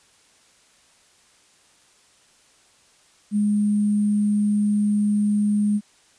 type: tone with sample-and-hold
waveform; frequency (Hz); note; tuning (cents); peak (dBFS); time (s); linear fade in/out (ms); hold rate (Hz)
sine; 207.7; G#3; 0; -17; 3.31-5.81; 50; 8820
effects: white hiss -57 dBFS RMS until 6.18 s + resampled to 22050 Hz